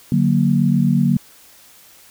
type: chord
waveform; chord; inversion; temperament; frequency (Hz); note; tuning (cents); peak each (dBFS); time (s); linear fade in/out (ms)
sine; D augmented; none; equal; 146.83 / 185 / 233.1; D3 / F#3 / A#3; 0 / 0 / 0; -17; 0.12-1.17; 2
effects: white hiss -47 dBFS RMS until 2.1 s